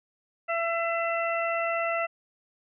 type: harmonic tone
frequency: 671 Hz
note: E5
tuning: 31 cents sharp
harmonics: 1 / 2 / 3 / 4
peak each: -28 / -31 / -33 / -34 dBFS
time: 0.48-2.07 s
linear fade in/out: 20 ms
effects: none